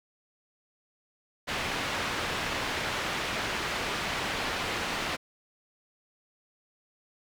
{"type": "low-pass noise", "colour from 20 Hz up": "white", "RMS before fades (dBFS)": -32, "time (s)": [1.47, 5.17], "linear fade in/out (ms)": 20, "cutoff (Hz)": 2700, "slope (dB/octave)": 12, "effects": []}